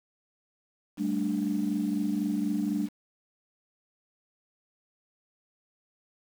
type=chord; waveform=sine; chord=G suspended second; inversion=none; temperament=equal; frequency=196 / 220 / 293.7 Hz; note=G3 / A3 / D4; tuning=0 / 0 / 0 cents; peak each=-30 / -30 / -29 dBFS; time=0.97-2.89 s; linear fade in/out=50 ms; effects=tanh soft clip ceiling -18 dBFS + 8-bit